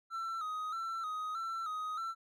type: tone with vibrato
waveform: triangle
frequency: 1297 Hz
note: E6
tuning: 28 cents flat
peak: -34 dBFS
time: 0.1-2.15 s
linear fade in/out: 50 ms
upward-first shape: square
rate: 1.6 Hz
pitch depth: 59 cents each way
effects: none

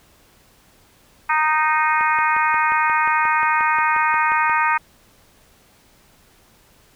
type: harmonic tone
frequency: 309.6 Hz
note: D#4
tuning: 9 cents flat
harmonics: 3 / 4 / 5 / 6 / 7 / 8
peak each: -19 / -21 / -23 / -25 / -26 / -27 dBFS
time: 1.29-4.78 s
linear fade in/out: 10 ms
type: click train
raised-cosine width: 0.5 ms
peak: -16 dBFS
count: 15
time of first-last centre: 2.01-4.497 s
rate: 5.63 Hz
effects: pink hiss -54 dBFS RMS until 6.95 s

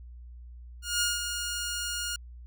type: tone with ADSR envelope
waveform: 10% pulse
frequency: 1427 Hz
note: F6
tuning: 37 cents sharp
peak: -16 dBFS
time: 0.82-2.16 s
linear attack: 190 ms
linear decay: 180 ms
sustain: -7 dB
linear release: 3 ms
effects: added 60 Hz sine -43 dBFS peak until 2.46 s

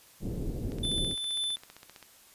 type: low-pass noise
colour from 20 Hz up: pink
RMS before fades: -34 dBFS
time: 0.2-1.16 s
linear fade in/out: 50 ms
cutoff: 440 Hz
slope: 24 dB/octave
type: click train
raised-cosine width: 0.2 ms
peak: -30 dBFS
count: 21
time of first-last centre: 0.72-2.027 s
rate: 15.3 Hz
type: tone with tremolo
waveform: square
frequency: 3520 Hz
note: A7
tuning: in tune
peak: -29 dBFS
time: 0.83-1.56 s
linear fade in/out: 5 ms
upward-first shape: triangle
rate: 2.1 Hz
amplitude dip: 40%
effects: white hiss -57 dBFS RMS until 2.34 s + resampled to 32000 Hz

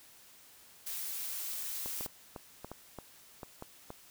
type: noise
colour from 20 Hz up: blue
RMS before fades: -39 dBFS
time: 0.86-2.07 s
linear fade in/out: 10 ms
type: clicks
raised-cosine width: 1 ms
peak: -28 dBFS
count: 10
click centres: 1.86 / 2.009 / 2.062 / 2.362 / 2.646 / 2.716 / 2.987 / 3.432 / 3.624 / 3.904 s
effects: white hiss -58 dBFS RMS until 4.1 s

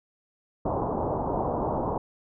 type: low-pass noise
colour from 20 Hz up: white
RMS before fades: -28 dBFS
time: 0.65-1.98 s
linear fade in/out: 5 ms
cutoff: 980 Hz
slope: 48 dB/octave
effects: none

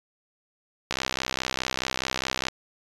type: click train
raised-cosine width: 0.2 ms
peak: -8 dBFS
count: 103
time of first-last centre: 0.91-2.484 s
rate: 64.8 Hz
effects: resampled to 24000 Hz

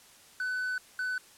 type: tone pair in turn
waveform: triangle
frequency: 1503 / 1503 Hz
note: F#6 / F#6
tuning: +27 / +27 cents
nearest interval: unison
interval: 0 cents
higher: neither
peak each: -28 dBFS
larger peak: neither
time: 0.4-0.78 / 0.99-1.18 s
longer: first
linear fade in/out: 2 ms
effects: white hiss -56 dBFS RMS until 1.37 s + low-pass 11000 Hz 12 dB/octave

